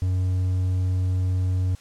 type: tone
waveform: triangle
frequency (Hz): 92.2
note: F#2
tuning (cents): -6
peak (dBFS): -18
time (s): 0.02-1.75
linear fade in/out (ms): 0
effects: white hiss -52 dBFS RMS until 1.8 s + low-pass 8000 Hz 12 dB/octave